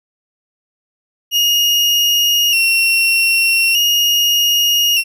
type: tone with vibrato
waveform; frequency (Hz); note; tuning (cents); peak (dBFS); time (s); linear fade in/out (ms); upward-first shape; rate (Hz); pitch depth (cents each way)
35% pulse; 2794; F7; 0; -9; 1.31-5.04; 50; square; 0.41; 42
effects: none